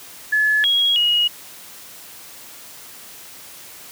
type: tone with pitch steps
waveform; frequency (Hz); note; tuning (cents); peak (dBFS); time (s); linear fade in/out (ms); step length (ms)
sine; 1714 / 3304 / 2889; A6 / G#7 / F#7; -46 / -10 / -42; -14; 0.32-1.28; 10; 320
effects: white hiss -40 dBFS RMS until 3.91 s + high-pass 80 Hz 12 dB/octave